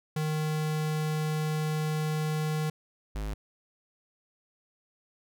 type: tone pair in turn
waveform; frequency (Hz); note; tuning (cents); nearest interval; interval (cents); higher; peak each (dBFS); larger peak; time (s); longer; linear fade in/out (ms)
square; 154.5 / 52.08; D#3 / G#1; -12 / +6; octave + perfect fifth; 1882; first; -28 / -32; first; 0.16-2.7 / 3.15-3.34; first; 5
effects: none